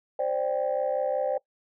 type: chord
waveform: sine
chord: C suspended second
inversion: none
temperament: just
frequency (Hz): 523.3 / 588.7 / 784.9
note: C5 / D5 / G5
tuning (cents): 0 / +4 / +2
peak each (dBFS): -27 / -27 / -31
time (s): 0.19-1.38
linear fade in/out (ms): 5
effects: noise-tail reverb RT60 0.1 s tail -22 dB re dry + tanh soft clip ceiling -17 dBFS